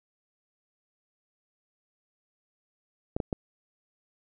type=clicks; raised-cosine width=2 ms; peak=-15 dBFS; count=3; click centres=3.165 / 3.202 / 3.328 s; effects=none